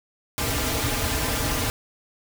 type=noise with comb filter; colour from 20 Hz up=pink; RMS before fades=-25 dBFS; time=0.38-1.7 s; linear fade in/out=0 ms; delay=5.4 ms; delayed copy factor=-0.9; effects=none